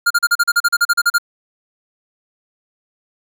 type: tone bursts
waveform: square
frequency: 1407 Hz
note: F6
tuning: 12 cents sharp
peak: -11 dBFS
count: 14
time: 0.06-1.184 s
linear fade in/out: 10 ms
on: 45 ms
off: 38 ms
effects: none

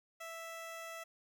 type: tone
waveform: 15% pulse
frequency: 659.3 Hz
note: E5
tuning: in tune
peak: -38 dBFS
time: 0.2-1.04 s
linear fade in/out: 10 ms
effects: 13-bit

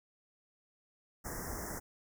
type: band-stop noise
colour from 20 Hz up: pink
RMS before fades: -41 dBFS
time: 1.24-1.8 s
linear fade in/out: 20 ms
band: 2000 to 5300 Hz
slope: 96 dB/octave
effects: none

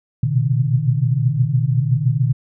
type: tone cluster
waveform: sine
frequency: 118.1 / 124 / 131.6 / 152.8 Hz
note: A#2 / B2 / C3 / D#3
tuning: +23 / +7 / +10 / -31 cents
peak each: -20 dBFS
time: 0.23-2.33 s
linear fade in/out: 5 ms
effects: none

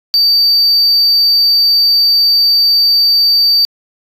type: tone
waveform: sine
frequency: 4622 Hz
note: D8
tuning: 28 cents flat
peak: -4 dBFS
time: 0.14-3.65 s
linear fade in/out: 0 ms
effects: tanh soft clip ceiling -6 dBFS

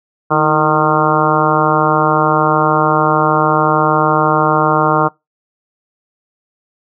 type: harmonic tone with a mistuned harmonic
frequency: 153.4 Hz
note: D#3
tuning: 24 cents flat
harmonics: 1 / 2 / 3 / 4 / 5 / 6 / 7 / 8 / 9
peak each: -19 / -19 / -18 / -19 / -18 / -19 / -17 / -18 / -19 dBFS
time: 0.3-5.09 s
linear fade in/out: 20 ms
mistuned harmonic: 2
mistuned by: +66 cents
effects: noise-tail reverb RT60 0.2 s tail -23 dB re dry

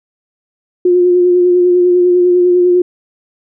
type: tone with vibrato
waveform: sine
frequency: 357 Hz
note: F4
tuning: 38 cents sharp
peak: -6 dBFS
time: 0.85-2.82 s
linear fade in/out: 5 ms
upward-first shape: sine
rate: 10 Hz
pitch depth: 22 cents each way
effects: none

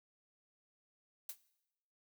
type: noise with exponential decay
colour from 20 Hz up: blue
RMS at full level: -37 dBFS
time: 1.29-1.38 s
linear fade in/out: 5 ms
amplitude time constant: 18 ms
effects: noise-tail reverb RT60 0.9 s tail -19 dB re dry

